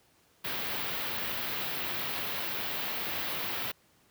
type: band-stop noise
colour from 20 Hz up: white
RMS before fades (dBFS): -34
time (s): 0.44-3.72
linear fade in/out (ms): 10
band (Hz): 4000 to 16000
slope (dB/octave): 24
effects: pink hiss -65 dBFS RMS until 4.1 s + high-pass 80 Hz 12 dB/octave